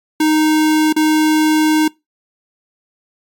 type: tone with dropouts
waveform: square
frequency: 310 Hz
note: D#4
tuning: 6 cents flat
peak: -11 dBFS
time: 0.2-1.88 s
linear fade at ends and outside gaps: 5 ms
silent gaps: 0.927-0.963 s
effects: noise-tail reverb RT60 0.2 s tail -23 dB re dry + MP3 96 kbps